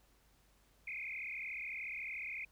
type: tone with frequency modulation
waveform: sine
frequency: 2295 Hz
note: D7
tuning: 40 cents flat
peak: -40 dBFS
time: 0.87-2.45 s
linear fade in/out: 5 ms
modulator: 36.9 Hz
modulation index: 5.8
effects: added 50 Hz sine -70 dBFS peak until 2.51 s + pink hiss -71 dBFS RMS until 2.51 s